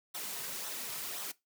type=noise with flanger; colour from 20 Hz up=white; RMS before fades=-40 dBFS; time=0.14-1.32 s; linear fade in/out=10 ms; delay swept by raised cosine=0.41 to 3.71 ms; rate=1.9 Hz; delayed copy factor=-0.5; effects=noise-tail reverb RT60 0.2 s tail -20 dB re dry + high-pass 150 Hz 12 dB/octave